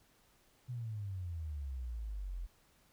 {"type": "exponential sweep", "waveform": "sine", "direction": "down", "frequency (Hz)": [126.6, 41.55], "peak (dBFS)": -38, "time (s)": [0.68, 2.47], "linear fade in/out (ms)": 20, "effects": ["pink hiss -69 dBFS RMS until 2.92 s"]}